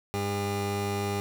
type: tone pair together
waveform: 25% pulse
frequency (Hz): 100.2 / 403.4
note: G2 / G4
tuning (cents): +38 / +50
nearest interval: 2 octaves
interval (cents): 2412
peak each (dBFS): -27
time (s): 0.14-1.2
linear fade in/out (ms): 0
effects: none